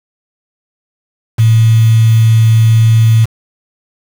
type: tone with quantisation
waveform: sine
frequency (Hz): 112.4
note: A2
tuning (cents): +37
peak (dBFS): -4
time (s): 1.38-3.26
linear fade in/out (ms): 20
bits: 4
effects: none